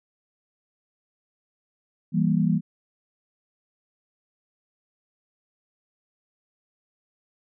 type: chord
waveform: sine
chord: E diminished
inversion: none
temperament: equal with one note detuned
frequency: 164.81 / 196 / 235.4 Hz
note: E3 / G3 / Bb3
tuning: 0 / 0 / +17 cents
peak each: -22 / -23 / -25 dBFS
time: 2.12-2.61 s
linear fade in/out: 50 ms
effects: none